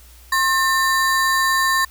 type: ring-modulated tone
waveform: square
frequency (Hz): 1432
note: F6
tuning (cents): +43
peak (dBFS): -13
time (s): 0.32-1.85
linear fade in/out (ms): 5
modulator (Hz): 364
effects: added 60 Hz sine -44 dBFS peak until 1.9 s + white hiss -49 dBFS RMS until 1.9 s